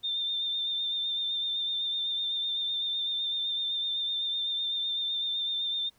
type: tone with vibrato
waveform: sine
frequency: 3600 Hz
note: A7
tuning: 39 cents sharp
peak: -28 dBFS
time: 0.03-5.9 s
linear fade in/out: 20 ms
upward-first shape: sine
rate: 7.9 Hz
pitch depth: 27 cents each way
effects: pink hiss -66 dBFS RMS until 5.98 s